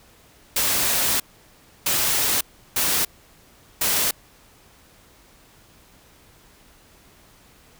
white noise bursts at uneven times, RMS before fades -21 dBFS, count 4, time 0.56-1.2 / 1.86-2.41 / 2.76-3.05 / 3.81-4.11 s, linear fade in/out 5 ms, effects pink hiss -53 dBFS RMS until 7.79 s

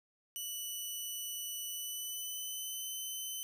10% pulse tone with pitch glide, 2967 to 3045 Hz, F#7 to F#7, +4 to +49 cents, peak -31 dBFS, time 0.36-3.43 s, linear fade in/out 0 ms, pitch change +45 cents, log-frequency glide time 1.67-2.89 s, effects none

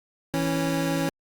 25% pulse tone pair together, 163.69 / 275.3 Hz, E3 / C#4, -12 / -12 cents, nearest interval major sixth, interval 900 cents, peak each -23 / -22 dBFS, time 0.34-1.09 s, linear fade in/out 0 ms, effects Opus 48 kbps

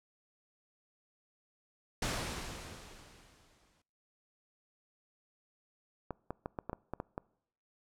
pink noise with exponential decay, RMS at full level -33 dBFS, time 2.02-3.82 s, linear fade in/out 5 ms, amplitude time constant 390 ms
clicks, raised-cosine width 1 ms, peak -23 dBFS, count 9, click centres 6.107 / 6.306 / 6.459 / 6.588 / 6.696 / 6.731 / 6.936 / 7.001 / 7.179 s
effects noise-tail reverb RT60 0.7 s tail -24 dB re dry + low-pass 9000 Hz 12 dB/octave

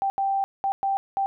sine tone bursts at uneven times, 784 Hz, G5, in tune, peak -21 dBFS, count 5, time 0.02-0.1 / 0.18-0.44 / 0.64-0.72 / 0.83-0.97 / 1.17-1.26 s, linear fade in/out 0 ms, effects none

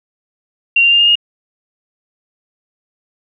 sine tone with pitch steps, 2759 / 2781 / 2804 / 2827 / 2850 Hz, F7 / F7 / F7 / F7 / F7, -22 / -8 / +6 / +20 / +34 cents, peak -7 dBFS, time 0.76-1.155 s, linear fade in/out 5 ms, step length 79 ms, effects none

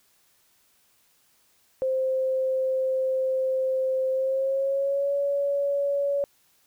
sine tone with pitch glide, 523.3 to 564.1 Hz, C5 to C#5, 0 to +30 cents, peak -22 dBFS, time 1.82-6.24 s, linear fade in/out 0 ms, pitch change +130 cents, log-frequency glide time 4.1-5.13 s, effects white hiss -64 dBFS RMS until 6.66 s

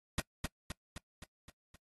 pink noise with echo, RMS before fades -32 dBFS, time 0.18-0.2 s, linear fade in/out 2 ms, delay 260 ms, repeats 6, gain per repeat -4 dB, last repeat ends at 1.76 s, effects noise-tail reverb RT60 0.1 s tail -23 dB re dry + AAC 32 kbps

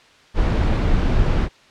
brown noise, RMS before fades -17 dBFS, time 0.34-1.49 s, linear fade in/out 50 ms, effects white hiss -50 dBFS RMS until 1.7 s + low-pass 4000 Hz 12 dB/octave

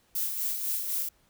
violet noise with tremolo, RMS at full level -29 dBFS, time 0.15-1.09 s, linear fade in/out 5 ms, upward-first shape sine, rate 4 Hz, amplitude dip 45%, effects pink hiss -66 dBFS RMS until 1.29 s

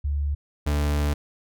sine / 40% pulse tone pair in turn, 72 / 73.3 Hz, D2 / D2, -34 / -3 cents, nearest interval unison, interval 31 cents, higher second, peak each -22 / -20 dBFS, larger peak second, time 0.04-0.35 / 0.66-1.14 s, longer second, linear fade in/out 10 ms, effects none

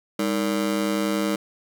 30% pulse ring-modulated tone, 258.8 Hz, C4, 19 cents flat, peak -16 dBFS, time 0.19-1.36 s, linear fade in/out 5 ms, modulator 55.4 Hz, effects none

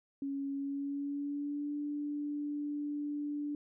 sine tone with pitch glide, 277.2 to 292.5 Hz, C#4 to D4, 0 to -7 cents, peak -34 dBFS, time 0.22-3.55 s, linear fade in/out 2 ms, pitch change +93 cents, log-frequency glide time 0.54-1.76 s, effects none

